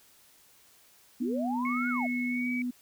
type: tone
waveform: sine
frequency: 246.9 Hz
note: B3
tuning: in tune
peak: -29 dBFS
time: 1.2-2.71 s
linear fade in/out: 10 ms
type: linear two-way sweep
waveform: sine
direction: up then down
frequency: 270.9 to 1480 to 601 Hz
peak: -32 dBFS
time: 1.21-2.07 s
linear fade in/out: 10 ms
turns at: 1.89 s
type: tone with pitch glide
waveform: sine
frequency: 2192 to 2276 Hz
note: C#7 to C#7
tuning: -20 to +45 cents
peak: -33 dBFS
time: 1.65-2.62 s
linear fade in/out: 2 ms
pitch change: +65 cents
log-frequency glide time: 2.27-2.5 s
effects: white hiss -60 dBFS RMS until 2.81 s